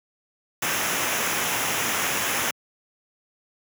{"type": "noise with comb filter", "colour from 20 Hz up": "pink", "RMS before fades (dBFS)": -25, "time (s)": [0.62, 2.51], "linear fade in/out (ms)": 5, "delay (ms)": 0.23, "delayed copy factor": -0.6, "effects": ["high-pass 150 Hz 12 dB/octave"]}